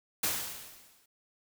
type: noise with exponential decay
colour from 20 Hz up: white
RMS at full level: -28 dBFS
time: 0.23-1.06 s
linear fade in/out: 5 ms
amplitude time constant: 180 ms
effects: none